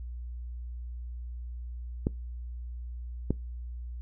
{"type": "clicks", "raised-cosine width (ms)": 3, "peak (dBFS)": -13, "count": 2, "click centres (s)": [2.069, 3.306], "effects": ["noise-tail reverb RT60 0.2 s tail -23 dB re dry", "added 60 Hz sine -36 dBFS peak until 4.01 s"]}